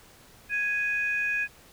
sine tone pair together, 1661.2 / 2489 Hz, G#6 / D#7, 0 / 0 cents, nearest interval perfect fifth, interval 700 cents, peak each -27 dBFS, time 0.49-1.48 s, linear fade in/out 50 ms, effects tanh soft clip ceiling -17 dBFS + pink hiss -54 dBFS RMS until 1.72 s

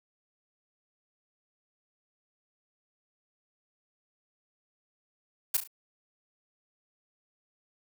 blue noise with echo, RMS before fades -25 dBFS, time 5.54-5.57 s, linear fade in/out 5 ms, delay 35 ms, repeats 3, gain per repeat -8 dB, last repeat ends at 5.675 s, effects none

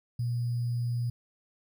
sine tone with sample-and-hold, 120 Hz, B2, 49 cents flat, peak -27 dBFS, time 0.19-1.1 s, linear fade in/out 5 ms, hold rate 4900 Hz, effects none

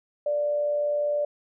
sine tone with amplitude modulation, 587.3 Hz, D5, in tune, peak -21 dBFS, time 0.26-1.25 s, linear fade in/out 5 ms, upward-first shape sine, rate 120 Hz, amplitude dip 30%, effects none

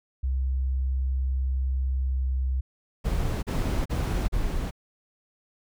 sine tone with pitch glide, 65.41 to 64.96 Hz, C2 to C2, 0 to -12 cents, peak -23 dBFS, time 0.23-2.61 s, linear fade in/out 10 ms, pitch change -12 cents, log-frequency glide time 2.04-2.24 s
brown noise bursts, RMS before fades -26 dBFS, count 4, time 3.04-4.711 s, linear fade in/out 20 ms, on 390 ms, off 37 ms
effects none

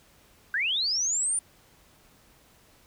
sine linear sweep, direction up, 1504 to 9397 Hz, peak -24 dBFS, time 0.54-1.39 s, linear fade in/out 2 ms, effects pink hiss -59 dBFS RMS until 2.86 s

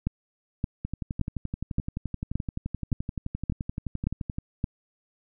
two click trains, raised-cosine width 5 ms, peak -13 / -18 dBFS, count 9 / 42, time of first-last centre 0.07-4.641 / 0.85-4.384 s, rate 1.75 / 11.6 Hz, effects none

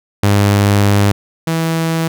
sawtooth tone pair in turn, 101.4 / 163.39 Hz, G#2 / E3, -41 / -15 cents, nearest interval minor sixth, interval 826 cents, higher second, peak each -5 / -10 dBFS, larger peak first, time 0.23-1.12 / 1.47-2.08 s, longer first, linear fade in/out 5 ms, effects none

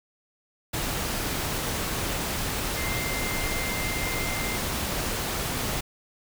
sine tone in noise, 2093 Hz, C7, in tune, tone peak -33 dBFS, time 2.77-4.57 s, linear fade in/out 10 ms, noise pink, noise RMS -29 dBFS, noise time 0.73-5.81 s, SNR -7 dB, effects none

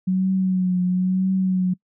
sine tone with vibrato, 185 Hz, F#3, in tune, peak -17 dBFS, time 0.07-1.74 s, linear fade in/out 10 ms, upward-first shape triangle, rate 1 Hz, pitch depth 47 cents each way, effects noise-tail reverb RT60 0.1 s tail -24 dB re dry

